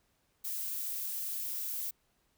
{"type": "noise", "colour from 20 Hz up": "violet", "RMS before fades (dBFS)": -37, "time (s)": [0.44, 1.91], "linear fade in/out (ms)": 10, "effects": ["pink hiss -74 dBFS RMS until 2.37 s"]}